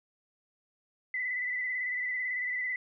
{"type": "tone with vibrato", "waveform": "sine", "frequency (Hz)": 2000, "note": "B6", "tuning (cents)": 21, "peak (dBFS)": -30, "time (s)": [1.14, 2.76], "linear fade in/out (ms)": 2, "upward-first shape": "square", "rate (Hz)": 18, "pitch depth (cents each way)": 29, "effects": []}